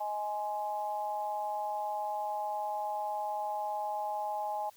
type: harmonic tone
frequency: 209.1 Hz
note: G#3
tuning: 12 cents sharp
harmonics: 3 / 4 / 5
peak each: -39 / -33 / -46 dBFS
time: 0-4.7 s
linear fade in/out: 10 ms
effects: white hiss -61 dBFS RMS until 4.76 s